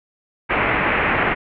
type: low-pass noise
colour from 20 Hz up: white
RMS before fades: -19 dBFS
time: 0.49-1.35 s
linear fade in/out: 20 ms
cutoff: 2500 Hz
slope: 48 dB/octave
effects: none